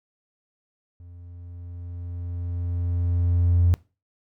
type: tone with level ramp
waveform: triangle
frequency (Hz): 87.31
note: F2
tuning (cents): 0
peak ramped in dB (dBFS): -40 to -11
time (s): 1-3.74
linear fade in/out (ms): 0
effects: noise-tail reverb RT60 0.3 s tail -24 dB re dry + tanh soft clip ceiling -11 dBFS